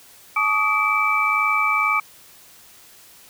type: tone cluster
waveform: sine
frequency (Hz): 860 / 1141 / 1243 / 2317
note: A5 / C#6 / D#6 / D7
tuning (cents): -40 / +50 / -2 / -24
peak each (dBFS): -28 / -24 / -21 / -20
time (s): 0.36-2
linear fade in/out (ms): 5
effects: white hiss -48 dBFS RMS until 3.29 s